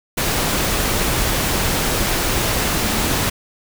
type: tone in noise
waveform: sine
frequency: 220 Hz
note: A3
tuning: in tune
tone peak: -28 dBFS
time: 2.79-3.06 s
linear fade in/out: 10 ms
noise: pink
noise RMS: -19 dBFS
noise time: 0.17-3.3 s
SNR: -12 dB
effects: none